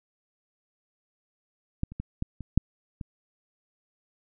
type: clicks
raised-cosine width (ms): 5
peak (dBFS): -14 / -29 / -20 / -16 / -25 / -6 / -23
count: 7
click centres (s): 1.834 / 1.92 / 2 / 2.224 / 2.407 / 2.576 / 3.012
effects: none